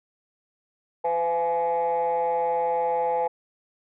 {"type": "tone cluster", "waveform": "sine", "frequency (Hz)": [506, 682, 844], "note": ["B4", "F5", "G#5"], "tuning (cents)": [42, -41, 28], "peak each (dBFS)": [-24, -29, -23], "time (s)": [1.04, 3.28], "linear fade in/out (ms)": 10, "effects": ["tanh soft clip ceiling -17 dBFS"]}